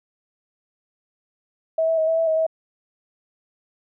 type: tone with pitch steps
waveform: sine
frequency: 646 / 652 / 635 / 651 / 656 / 636 / 644 Hz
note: E5 / E5 / D#5 / E5 / E5 / D#5 / E5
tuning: -35 / -19 / +35 / -22 / -9 / +38 / -41 cents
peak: -17 dBFS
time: 1.78-2.466 s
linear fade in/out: 5 ms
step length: 98 ms
effects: none